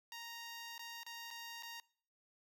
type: tone with dropouts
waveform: 10% pulse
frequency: 932.3 Hz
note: A#5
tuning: in tune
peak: -38 dBFS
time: 0.12-1.8 s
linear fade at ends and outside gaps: 1 ms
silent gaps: 0.78-0.793 / 1.033-1.064 / 1.305-1.31 / 1.625-1.632 s
effects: noise-tail reverb RT60 0.6 s tail -24 dB re dry